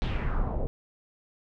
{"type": "noise with low-pass filter sweep", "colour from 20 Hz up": "brown", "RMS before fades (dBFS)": -28, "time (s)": [0.02, 0.67], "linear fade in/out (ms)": 0, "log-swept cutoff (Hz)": [3800, 510], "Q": 2.6, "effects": []}